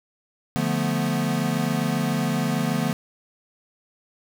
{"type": "chord", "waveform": "square", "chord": "B half-diminished seventh", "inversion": "first", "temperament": "equal", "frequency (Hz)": [146.83, 174.61, 220, 246.9], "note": ["D3", "F3", "A3", "B3"], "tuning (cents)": [0, 0, 0, 0], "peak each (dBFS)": -28, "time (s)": [0.56, 2.93], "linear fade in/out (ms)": 0, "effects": []}